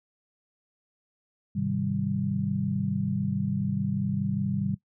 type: chord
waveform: sine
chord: Ab major seventh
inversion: none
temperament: equal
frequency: 103.83 / 130.81 / 155.56 / 196 Hz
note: Ab2 / C3 / Eb3 / G3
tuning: 0 / 0 / 0 / 0 cents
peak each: -34 / -32 / -32 / -28 dBFS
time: 1.55-4.75 s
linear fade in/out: 10 ms
effects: noise-tail reverb RT60 0.1 s tail -18 dB re dry